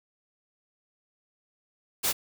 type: noise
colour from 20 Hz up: white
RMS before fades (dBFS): -26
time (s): 2.03-2.13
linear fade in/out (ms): 20
effects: none